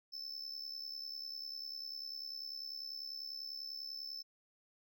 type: tone with amplitude modulation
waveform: triangle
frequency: 5274 Hz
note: E8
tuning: in tune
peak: -38 dBFS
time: 0.12-4.23 s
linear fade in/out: 20 ms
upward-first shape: sine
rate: 70.1 Hz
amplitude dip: 75%
effects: none